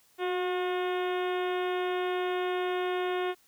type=harmonic tone with a mistuned harmonic; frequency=360.5 Hz; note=F#4; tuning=45 cents flat; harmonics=1 / 2 / 3 / 4 / 5 / 6 / 7 / 8 / 9 / 10; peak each=-29 / -35 / -39 / -41 / -43 / -45 / -46 / -47 / -48 / -49 dBFS; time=0.18-3.35 s; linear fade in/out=50 ms; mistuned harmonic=1; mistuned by=+24 cents; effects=white hiss -64 dBFS RMS until 3.47 s